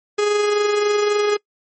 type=tone with amplitude modulation; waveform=45% pulse; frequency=415.3 Hz; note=G#4; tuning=in tune; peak=-14 dBFS; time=0.18-1.37 s; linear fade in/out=10 ms; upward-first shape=sine; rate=23.7 Hz; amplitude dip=35%; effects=noise-tail reverb RT60 0.1 s tail -25 dB re dry + MP3 32 kbps